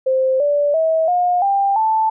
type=tone with pitch steps; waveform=sine; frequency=523.3 / 580.6 / 644.3 / 714.8 / 793.2 / 880.1 Hz; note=C5 / D5 / E5 / F5 / G5 / A5; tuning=0 / -20 / -40 / +40 / +20 / 0 cents; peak=-13 dBFS; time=0.06-2.1 s; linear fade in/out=10 ms; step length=340 ms; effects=none